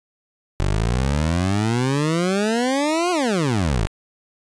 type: exponential two-way sweep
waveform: 20% pulse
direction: up then down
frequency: 46.25 to 366.6 to 46.25 Hz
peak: -13 dBFS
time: 0.6-3.87 s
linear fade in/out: 0 ms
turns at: 3.11 s
effects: resampled to 22050 Hz